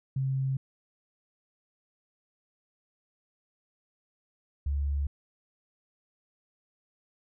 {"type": "tone pair in turn", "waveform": "sine", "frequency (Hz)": [133.7, 70.95], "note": ["C3", "C#2"], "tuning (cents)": [38, 41], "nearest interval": "major seventh", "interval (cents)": 1097, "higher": "first", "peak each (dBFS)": -26, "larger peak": "neither", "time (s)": [[0.16, 0.57], [4.66, 5.07]], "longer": "neither", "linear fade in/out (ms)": 5, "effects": []}